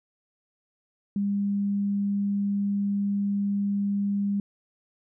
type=tone; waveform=sine; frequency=201.1 Hz; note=G3; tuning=44 cents sharp; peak=-23 dBFS; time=1.16-4.4 s; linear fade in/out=2 ms; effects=none